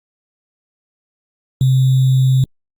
sine tone with sample-and-hold, 130.81 Hz, C3, in tune, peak -9 dBFS, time 1.61-2.44 s, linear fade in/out 2 ms, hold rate 3675 Hz, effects Opus 32 kbps

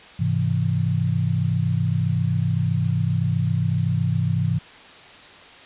sine chord, Ab augmented, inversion none, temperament equal with one note detuned, 103.11 / 130.81 / 164.81 Hz, Ab2 / C3 / E3, -12 / 0 / 0 cents, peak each -23 dBFS, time 0.19-4.59 s, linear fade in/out 10 ms, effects white hiss -44 dBFS RMS until 5.65 s + resampled to 8000 Hz

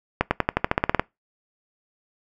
accelerating click train, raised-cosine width 0.5 ms, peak -3 dBFS, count 12, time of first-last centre 0.21-0.996 s, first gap 100 ms, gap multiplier 0.93, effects noise-tail reverb RT60 0.2 s tail -23 dB re dry

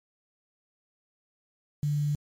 sine tone with quantisation, 146.83 Hz, D3, in tune, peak -24 dBFS, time 1.83-2.15 s, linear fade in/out 0 ms, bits 8, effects MP3 64 kbps

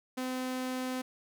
sawtooth tone, 256.1 Hz, C4, 37 cents flat, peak -29 dBFS, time 0.17-1.02 s, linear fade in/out 10 ms, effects none

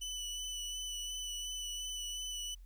25% pulse tone with vibrato, 2980 Hz, F#7, 12 cents sharp, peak -35 dBFS, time 0.01-2.55 s, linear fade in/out 10 ms, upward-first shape sine, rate 2.8 Hz, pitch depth 17 cents each way, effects added 43 Hz sine -50 dBFS peak until 2.65 s + white hiss -75 dBFS RMS until 2.65 s

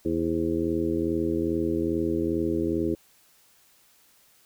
harmonic tone with a mistuned harmonic, 82.41 Hz, E2, in tune, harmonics 1 / 2 / 3 / 4 / 5 / 6, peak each -35 / -35 / -31 / -26 / -30 / -36 dBFS, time 0.05-2.95 s, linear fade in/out 5 ms, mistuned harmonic 6, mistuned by +92 cents, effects white hiss -60 dBFS RMS until 4.45 s

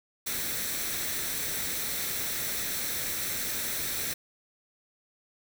white noise with comb filter, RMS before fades -32 dBFS, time 0.26-4.14 s, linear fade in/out 10 ms, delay 0.51 ms, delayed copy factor +0.5, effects none

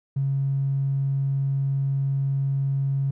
triangle tone, 137.2 Hz, C#3, 17 cents flat, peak -17 dBFS, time 0.16-3.11 s, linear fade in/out 10 ms, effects tanh soft clip ceiling -19 dBFS

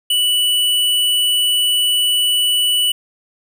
sine tone with hard clipping, 2960 Hz, F#7, in tune, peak -14 dBFS, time 0.1-2.92 s, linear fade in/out 5 ms, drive 17 dB, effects none

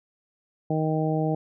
harmonic tone, 156.7 Hz, D#3, 13 cents sharp, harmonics 1 / 2 / 3 / 4 / 5, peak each -25 / -28 / -30 / -31 / -32 dBFS, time 0.7-1.35 s, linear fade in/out 5 ms, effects none

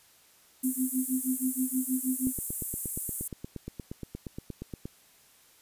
sine tone with tremolo, 258 Hz, C4, 24 cents flat, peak -24 dBFS, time 0.63-2.35 s, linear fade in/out 20 ms, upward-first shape sine, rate 6.3 Hz, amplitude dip 100%
pink high-pass noise, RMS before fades -34 dBFS, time 0.63-3.28 s, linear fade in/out 5 ms, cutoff 8100 Hz, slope 48 dB/octave
click train, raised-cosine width 3 ms, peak -24 dBFS, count 23, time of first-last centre 2.27-4.855 s, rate 8.51 Hz
effects white hiss -60 dBFS RMS until 5.61 s + resampled to 32000 Hz

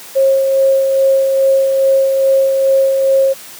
sine tone with tremolo, 539 Hz, C#5, 49 cents flat, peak -7 dBFS, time 0.15-3.34 s, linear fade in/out 20 ms, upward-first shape sine, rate 2.4 Hz, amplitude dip 35%, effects white hiss -34 dBFS RMS until 3.59 s + high-pass 150 Hz 12 dB/octave

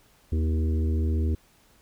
harmonic tone with a mistuned harmonic, 79.4 Hz, D#2, 36 cents sharp, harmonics 1 / 3 / 4 / 5 / 6, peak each -22 / -33 / -36 / -38 / -45 dBFS, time 0.32-1.35 s, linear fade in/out 5 ms, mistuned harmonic 5, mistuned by -23 cents, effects pink hiss -60 dBFS RMS until 1.81 s

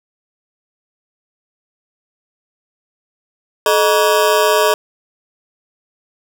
25% pulse ring-modulated tone, 523 Hz, C5, 1 cent flat, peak -4 dBFS, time 3.66-4.74 s, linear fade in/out 2 ms, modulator 92.4 Hz, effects none

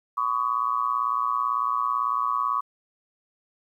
sine tone with amplitude modulation, 1129 Hz, C#6, 31 cents sharp, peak -18 dBFS, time 0.17-2.61 s, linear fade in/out 10 ms, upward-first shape sine, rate 118 Hz, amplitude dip 95%, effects 10-bit

